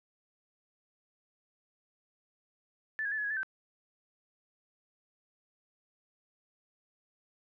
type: tone with pitch steps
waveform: sine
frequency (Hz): 1752 / 1645 / 1750 / 1698 / 1659 / 1748 / 1550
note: A6 / G#6 / A6 / G#6 / G#6 / A6 / G6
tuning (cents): -8 / -17 / -10 / +38 / -2 / -12 / -20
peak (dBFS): -31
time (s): 2.99-3.431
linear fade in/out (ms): 0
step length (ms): 63
effects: none